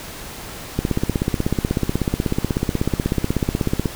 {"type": "click train", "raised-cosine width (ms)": 3, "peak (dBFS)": -5, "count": 51, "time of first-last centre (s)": [0.79, 3.857], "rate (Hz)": 16.3, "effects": ["pink hiss -34 dBFS RMS until 3.95 s"]}